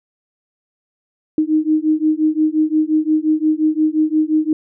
sine beating tone pair, 307.8 / 313.5 Hz, D#4 / D#4, -19 / +13 cents, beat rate 5.7 Hz, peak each -16 dBFS, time 1.38-4.53 s, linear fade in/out 2 ms, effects none

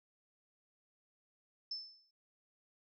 sine tone with exponential decay, 5274 Hz, E8, in tune, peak -36 dBFS, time 1.71-2.11 s, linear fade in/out 5 ms, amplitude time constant 86 ms, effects none

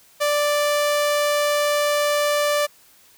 sawtooth tone, 587.3 Hz, D5, in tune, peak -14 dBFS, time 0.2-2.67 s, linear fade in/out 20 ms, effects white hiss -53 dBFS RMS until 3.17 s

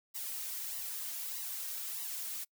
blue noise with flanger, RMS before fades -40 dBFS, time 0.14-2.45 s, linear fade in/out 20 ms, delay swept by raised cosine 1 to 3.3 ms, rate 1.6 Hz, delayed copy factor +0.7, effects noise-tail reverb RT60 0.1 s tail -26 dB re dry

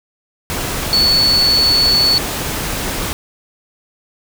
sine tone in noise, 4435 Hz, C#8, in tune, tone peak -10 dBFS, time 0.93-2.18 s, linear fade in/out 0 ms, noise pink, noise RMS -21 dBFS, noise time 0.5-3.13 s, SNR +8 dB, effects none

